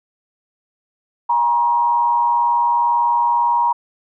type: tone with frequency modulation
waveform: sine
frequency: 950 Hz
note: A#5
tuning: 33 cents sharp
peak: -13 dBFS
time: 1.29-3.73 s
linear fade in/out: 10 ms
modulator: 121 Hz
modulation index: 0.51
effects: none